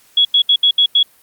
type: tone bursts at uneven times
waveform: sine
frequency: 3352 Hz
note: G#7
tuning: 15 cents sharp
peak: -8 dBFS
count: 6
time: 0.17-0.25 / 0.34-0.42 / 0.49-0.56 / 0.63-0.71 / 0.78-0.86 / 0.95-1.03 s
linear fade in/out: 5 ms
effects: white hiss -51 dBFS RMS until 1.22 s + Opus 48 kbps